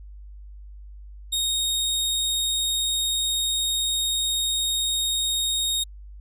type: tone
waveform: sawtooth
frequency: 3729 Hz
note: A#7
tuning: in tune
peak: -19 dBFS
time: 1.32-5.84 s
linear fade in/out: 10 ms
effects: added 50 Hz sine -39 dBFS peak until 6.2 s + resampled to 32000 Hz